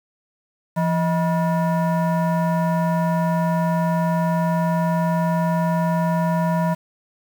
sine tone with frequency modulation, 170 Hz, F3, 46 cents flat, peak -16 dBFS, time 0.76-6.75 s, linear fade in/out 20 ms, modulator 800 Hz, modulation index 0.9, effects tanh soft clip ceiling -13 dBFS + 7-bit

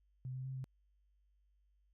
sine tone with pitch steps, 128.6 / 129.9 / 132.4 / 130.9 Hz, C3 / C3 / C3 / C3, -30 / -12 / +21 / +1 cents, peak -40 dBFS, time 0.25-0.642 s, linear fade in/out 0 ms, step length 98 ms, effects added 50 Hz sine -70 dBFS peak until 1.93 s

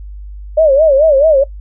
sine tone with vibrato, 587.3 Hz, D5, in tune, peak -5 dBFS, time 0.57-1.44 s, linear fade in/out 10 ms, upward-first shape sine, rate 4.6 Hz, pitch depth 170 cents each way, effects noise-tail reverb RT60 0.1 s tail -18 dB re dry + added 50 Hz sine -26 dBFS peak until 1.6 s

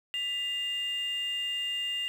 sine tone pair together, 1986.3 / 2809 Hz, B6 / F7, +9 / +9 cents, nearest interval tritone, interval 600 cents, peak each -37 / -28 dBFS, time 0.14-2.08 s, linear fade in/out 0 ms, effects tanh soft clip ceiling -27 dBFS + 9-bit

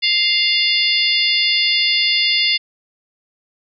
harmonic tone with a mistuned harmonic, 698.5 Hz, F5, in tune, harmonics 3 / 4 / 5 / 6 / 7, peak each -20 / -20 / -20 / -20 / -20 dBFS, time 0.02-2.58 s, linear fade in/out 20 ms, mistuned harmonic 6, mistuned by +78 cents, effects none

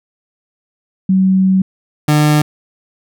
sine / 30% pulse tone pair in turn, 189.2 / 150.17 Hz, F#3 / D3, +39 / +39 cents, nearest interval major third, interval 400 cents, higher first, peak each -8 / -6 dBFS, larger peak second, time 1.09-1.62 / 2.08-2.42 s, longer first, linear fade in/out 5 ms, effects none

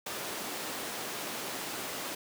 pink high-pass noise, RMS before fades -38 dBFS, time 0.06-2.15 s, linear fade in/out 5 ms, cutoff 280 Hz, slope 12 dB/octave, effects none

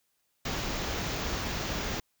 pink band-stop noise, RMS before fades -33 dBFS, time 0.45-2 s, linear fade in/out 5 ms, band 7100 to 15000 Hz, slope 96 dB/octave, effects white hiss -75 dBFS RMS until 2.2 s

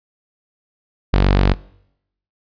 sawtooth tone, 47.75 Hz, G1, 45 cents flat, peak -7 dBFS, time 1.13-1.54 s, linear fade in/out 10 ms, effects noise-tail reverb RT60 0.8 s tail -23 dB re dry + resampled to 11025 Hz

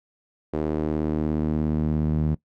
sawtooth tone with band-pass filter sweep, 77 Hz, D#2, 17 cents flat, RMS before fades -24 dBFS, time 0.53-2.35 s, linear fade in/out 10 ms, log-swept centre 390 to 170 Hz, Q 1.7, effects noise-tail reverb RT60 0.1 s tail -20 dB re dry

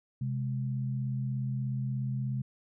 sine tone pair together, 130.81 / 207.6 Hz, C3 / G#3, 0 / 0 cents, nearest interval minor sixth, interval 800 cents, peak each -30 / -38 dBFS, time 0.21-2.42 s, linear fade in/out 5 ms, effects none

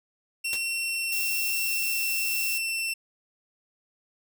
sawtooth tone with pitch glide, 2720 to 2690 Hz, F7 to E7, -46 to +34 cents, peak -24 dBFS, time 0.44-2.94 s, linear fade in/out 10 ms, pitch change -20 cents, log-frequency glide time 0.69-2.06 s
white noise with exponential decay, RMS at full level -28 dBFS, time 0.53-0.62 s, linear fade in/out 0 ms, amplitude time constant 19 ms
violet noise, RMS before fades -31 dBFS, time 1.12-2.58 s, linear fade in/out 2 ms
effects none

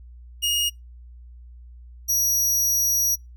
sawtooth tone pair in turn, 2862 / 5780 Hz, F7 / F#8, +42 / -41 cents, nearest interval octave, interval 1217 cents, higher second, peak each -17 / -16 dBFS, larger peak second, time 0.42-0.7 / 2.08-3.16 s, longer second, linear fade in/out 20 ms, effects noise-tail reverb RT60 0.2 s tail -26 dB re dry + added 60 Hz sine -41 dBFS peak until 3.36 s

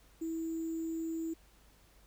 sine tone with sample-and-hold, 325.7 Hz, E4, 21 cents flat, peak -34 dBFS, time 0.21-1.34 s, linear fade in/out 10 ms, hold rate 7350 Hz, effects added 50 Hz sine -63 dBFS peak until 2.06 s + pink hiss -65 dBFS RMS until 2.06 s

